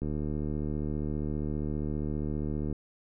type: click train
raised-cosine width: 3 ms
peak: -21 dBFS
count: 204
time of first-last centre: 0.02-2.727 s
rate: 75 Hz
effects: none